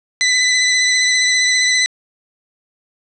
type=tone with vibrato; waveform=20% pulse; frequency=2002 Hz; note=B6; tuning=23 cents sharp; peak=-7 dBFS; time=0.21-1.86 s; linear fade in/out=0 ms; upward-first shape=triangle; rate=15 Hz; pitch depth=29 cents each way; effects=resampled to 22050 Hz + 8-bit